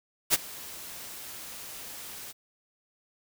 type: noise with ADSR envelope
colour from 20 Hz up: white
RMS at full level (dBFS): -20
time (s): 0.3-2.33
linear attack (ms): 39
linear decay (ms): 26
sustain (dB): -22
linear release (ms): 26
effects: none